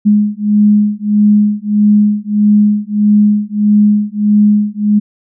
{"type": "beating tone pair", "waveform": "sine", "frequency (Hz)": [207.7, 209.3], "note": ["G#3", "G#3"], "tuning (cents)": [0, 14], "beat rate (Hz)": 1.6, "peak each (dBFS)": -10, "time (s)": [0.05, 5], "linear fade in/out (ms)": 20, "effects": []}